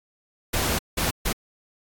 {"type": "noise bursts at uneven times", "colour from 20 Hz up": "pink", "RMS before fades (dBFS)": -24, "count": 3, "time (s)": [[0.53, 0.79], [0.97, 1.11], [1.25, 1.33]], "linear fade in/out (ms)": 10, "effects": ["AAC 64 kbps"]}